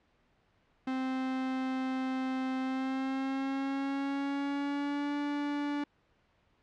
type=tone with pitch glide; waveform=45% pulse; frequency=260.9 to 289.5 Hz; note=C4 to D4; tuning=-5 to -25 cents; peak=-31 dBFS; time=0.87-5.84 s; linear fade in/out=5 ms; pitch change=+180 cents; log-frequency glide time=2.6-5.17 s; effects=pink hiss -70 dBFS RMS until 6.62 s + low-pass 3000 Hz 12 dB/octave

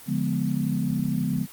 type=chord; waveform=sine; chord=D diminished seventh; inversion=none; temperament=equal with one note detuned; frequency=143.56 / 174.61 / 207.7 / 246.9 Hz; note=D3 / F3 / Ab3 / Cb4; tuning=-39 / 0 / 0 / 0 cents; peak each=-28 dBFS; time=0.06-1.47 s; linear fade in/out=50 ms; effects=white hiss -45 dBFS RMS until 1.52 s + Opus 24 kbps

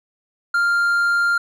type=tone with hard clipping; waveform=triangle; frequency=1396.9 Hz; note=F6; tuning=in tune; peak=-16 dBFS; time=0.54-1.38 s; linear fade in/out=5 ms; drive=6 dB; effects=none

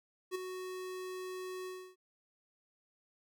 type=tone with ADSR envelope; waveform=square; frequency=370 Hz; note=F#4; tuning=in tune; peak=-33 dBFS; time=0.31-1.96 s; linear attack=41 ms; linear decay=11 ms; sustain=-8 dB; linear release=300 ms; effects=none

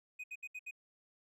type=tone bursts; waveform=triangle; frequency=2499 Hz; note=D#7; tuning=7 cents sharp; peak=-40 dBFS; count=5; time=0.19-0.711 s; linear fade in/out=10 ms; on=49 ms; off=69 ms; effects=none

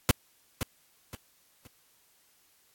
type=noise with echo; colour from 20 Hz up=pink; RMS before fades=-20 dBFS; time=0.09-0.11 s; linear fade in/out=0 ms; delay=520 ms; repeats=3; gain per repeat=-10 dB; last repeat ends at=1.67 s; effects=white hiss -65 dBFS RMS until 2.74 s + AAC 64 kbps

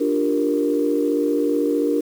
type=chord; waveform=sine; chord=G minor seventh; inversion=second; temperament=equal; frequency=293.7 / 349.2 / 392 / 466.2 Hz; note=D4 / F4 / G4 / Bb4; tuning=0 / 0 / 0 / 0 cents; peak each=-20 / -25 / -26 / -21 dBFS; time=0-2.01 s; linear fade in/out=10 ms; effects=tanh soft clip ceiling -7 dBFS + 7-bit

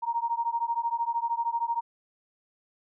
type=beating tone pair; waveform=sine; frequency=927 / 940 Hz; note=A#5 / A#5; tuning=-10 / +14 cents; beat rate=13 Hz; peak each=-29 dBFS; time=0.02-1.81 s; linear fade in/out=20 ms; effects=none

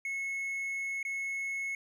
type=tone with dropouts; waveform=triangle; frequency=2187 Hz; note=C#7; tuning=24 cents flat; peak=-31 dBFS; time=0.05-1.75 s; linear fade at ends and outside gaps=2 ms; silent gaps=1.029-1.05 s; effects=none

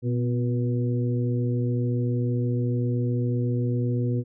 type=harmonic tone with a mistuned harmonic; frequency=121 Hz; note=B2; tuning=35 cents flat; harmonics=1 / 2 / 3 / 4; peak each=-23 / -29 / -33 / -35 dBFS; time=0.02-4.24 s; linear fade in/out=50 ms; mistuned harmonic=2; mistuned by=+48 cents; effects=none

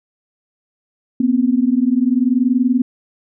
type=tone pair together; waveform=sine; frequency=241.1 / 261.6 Hz; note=B3 / C4; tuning=-41 / 0 cents; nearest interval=minor second; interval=141 cents; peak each=-15 dBFS; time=1.2-2.82 s; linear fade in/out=5 ms; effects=none

